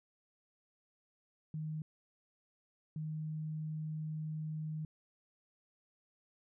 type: tone bursts at uneven times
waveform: sine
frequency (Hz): 155.4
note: D#3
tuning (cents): -2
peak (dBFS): -37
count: 2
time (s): 1.54-1.82 / 2.96-4.85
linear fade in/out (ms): 2
effects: none